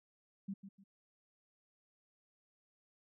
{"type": "tone with echo", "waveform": "sine", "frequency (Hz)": 196, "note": "G3", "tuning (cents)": 0, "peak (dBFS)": -38, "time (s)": [0.48, 0.54], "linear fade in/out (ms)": 10, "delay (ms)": 150, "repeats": 2, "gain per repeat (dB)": -10, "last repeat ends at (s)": 0.84, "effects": []}